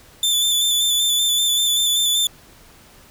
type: tone with vibrato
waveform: sawtooth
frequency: 3518 Hz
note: A7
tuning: 1 cent flat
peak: -13 dBFS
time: 0.23-2.27 s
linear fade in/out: 2 ms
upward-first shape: square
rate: 5.2 Hz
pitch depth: 25 cents each way
effects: pink hiss -48 dBFS RMS until 3.1 s